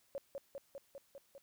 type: tone with echo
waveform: sine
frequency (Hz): 554.4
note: C#5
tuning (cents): 0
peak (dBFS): -38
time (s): 0.15-0.18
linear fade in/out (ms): 0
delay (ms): 200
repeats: 6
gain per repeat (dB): -2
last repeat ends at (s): 1.38
effects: white hiss -72 dBFS RMS until 1.42 s